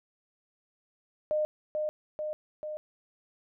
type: tone with echo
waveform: sine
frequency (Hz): 610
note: D#5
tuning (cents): -34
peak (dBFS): -25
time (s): 1.31-1.45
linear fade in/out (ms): 0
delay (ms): 440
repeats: 3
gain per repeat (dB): -3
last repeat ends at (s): 2.77
effects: none